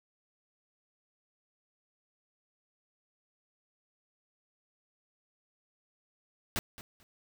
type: noise with echo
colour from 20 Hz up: pink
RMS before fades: -32 dBFS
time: 6.56-6.59 s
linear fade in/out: 0 ms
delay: 220 ms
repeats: 2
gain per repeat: -15 dB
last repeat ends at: 7.03 s
effects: none